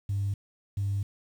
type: tone pair in turn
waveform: sine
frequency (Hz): 99.8 / 99.8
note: G2 / G2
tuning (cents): +32 / +32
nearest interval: unison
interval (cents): 0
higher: neither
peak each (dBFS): -25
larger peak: neither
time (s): 0.09-0.34 / 0.77-1.03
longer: second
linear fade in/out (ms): 5
effects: tanh soft clip ceiling -22 dBFS + 9-bit